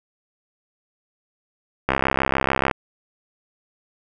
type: click train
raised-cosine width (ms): 0.5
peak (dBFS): -3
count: 56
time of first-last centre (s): 1.89-2.712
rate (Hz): 66.9
effects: none